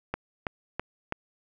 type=click train; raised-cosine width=0.5 ms; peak=-14 dBFS; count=4; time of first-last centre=0.14-1.124 s; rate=3.05 Hz; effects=none